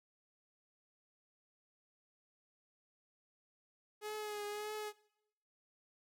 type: tone with vibrato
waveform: sawtooth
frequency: 420 Hz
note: G#4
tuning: 19 cents sharp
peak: -36 dBFS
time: 4.01-4.93 s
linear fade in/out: 50 ms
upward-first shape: triangle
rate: 1.7 Hz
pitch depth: 35 cents each way
effects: noise-tail reverb RT60 0.8 s tail -21 dB re dry + MP3 96 kbps